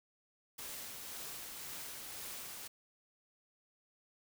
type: noise with tremolo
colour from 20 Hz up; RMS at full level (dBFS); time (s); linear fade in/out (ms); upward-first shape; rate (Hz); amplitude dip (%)
white; -45; 0.58-2.68; 10; sine; 1.9; 25
effects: none